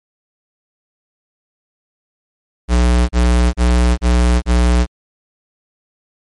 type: tone bursts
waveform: square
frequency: 60.5 Hz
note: B1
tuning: 35 cents flat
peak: -10 dBFS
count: 5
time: 2.68-4.866 s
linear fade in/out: 50 ms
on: 410 ms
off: 34 ms
effects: MP3 48 kbps